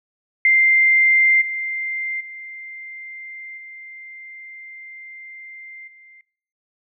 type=tone with level steps; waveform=sine; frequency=2093 Hz; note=C7; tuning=in tune; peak=-11 / -22 / -32 / -35 / -44 dBFS; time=0.45-6.21 s; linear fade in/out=2 ms; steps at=1.41 / 2.2 / 3.57 / 5.87 s; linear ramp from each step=10 ms; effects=noise-tail reverb RT60 0.6 s tail -25 dB re dry